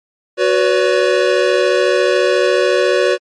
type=chord; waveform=square; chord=F# suspended fourth; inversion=none; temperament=equal with one note detuned; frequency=370 / 493.9 / 568 Hz; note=F#4 / B4 / C#5; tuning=0 / 0 / +42 cents; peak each=-16 dBFS; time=0.37-3.18 s; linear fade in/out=50 ms; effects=low-pass 5000 Hz 12 dB/octave + MP3 48 kbps